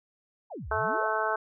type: exponential two-way sweep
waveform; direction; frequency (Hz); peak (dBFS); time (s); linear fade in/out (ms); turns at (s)
sine; down then up; 965 to 56.5 to 791; -36; 0.5-1.08; 20; 0.69
type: harmonic tone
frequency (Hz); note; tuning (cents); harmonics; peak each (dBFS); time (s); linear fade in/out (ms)
217.8; A3; -17; 2 / 3 / 4 / 5 / 6 / 7; -34 / -32 / -32 / -33 / -33 / -32; 0.71-1.36; 5
effects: none